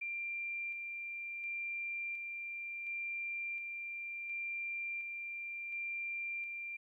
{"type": "tone with tremolo", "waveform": "sine", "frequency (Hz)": 2375, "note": "D7", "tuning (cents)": 19, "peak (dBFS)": -37, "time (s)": [0.01, 6.77], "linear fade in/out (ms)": 10, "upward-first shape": "square", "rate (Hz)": 0.7, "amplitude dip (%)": 30, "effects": ["13-bit"]}